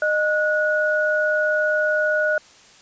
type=tone pair together; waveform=sine; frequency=613 / 1460.6 Hz; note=D#5 / F#6; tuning=-26 / -23 cents; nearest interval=octave + minor third; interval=1503 cents; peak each=-20 dBFS; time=0.02-2.38 s; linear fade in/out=2 ms; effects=white hiss -49 dBFS RMS until 2.81 s + resampled to 16000 Hz